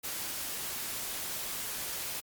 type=noise; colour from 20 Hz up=white; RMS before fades=-37 dBFS; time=0.03-2.21 s; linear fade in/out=20 ms; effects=Opus 48 kbps